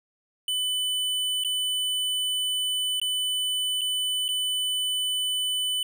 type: tone with dropouts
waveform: square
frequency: 3000 Hz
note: F#7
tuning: 23 cents sharp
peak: -25 dBFS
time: 0.48-5.83 s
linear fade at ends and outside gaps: 2 ms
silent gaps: 1.438-1.447 / 2.999-3.015 / 3.811-3.815 / 4.282-4.288 s
effects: none